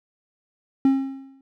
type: tone with exponential decay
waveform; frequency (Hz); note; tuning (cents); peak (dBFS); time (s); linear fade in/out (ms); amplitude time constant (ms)
triangle; 269.4; C#4; -49; -10; 0.85-1.41; 2; 120
effects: none